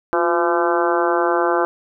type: harmonic tone with a mistuned harmonic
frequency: 170.1 Hz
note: F3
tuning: 45 cents flat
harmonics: 2 / 3 / 4 / 5 / 6 / 7 / 8 / 9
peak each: -20 / -22 / -23 / -24 / -25 / -25 / -26 / -27 dBFS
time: 0.13-1.65 s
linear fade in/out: 0 ms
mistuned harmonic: 2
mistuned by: +58 cents
effects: none